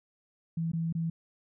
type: tone with dropouts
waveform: sine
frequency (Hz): 164.81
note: E3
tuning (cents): 0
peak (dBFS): -28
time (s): 0.57-1.1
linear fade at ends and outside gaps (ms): 5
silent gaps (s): 0.718-0.733 / 0.926-0.95
effects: none